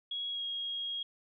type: tone with pitch glide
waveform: sine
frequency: 3322 to 3276 Hz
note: G#7 to G#7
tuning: 0 to -24 cents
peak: -34 dBFS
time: 0.11-1.03 s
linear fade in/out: 5 ms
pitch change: -24 cents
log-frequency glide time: 0.3-0.44 s
effects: none